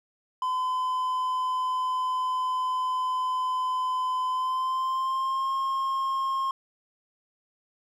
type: tone with pitch glide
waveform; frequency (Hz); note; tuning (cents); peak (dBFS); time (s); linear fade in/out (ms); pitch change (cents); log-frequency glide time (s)
triangle; 1018 to 1071.7; C6 to C6; -48 to +41; -23; 0.42-6.51; 2; +89; 4.28-5.53
effects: none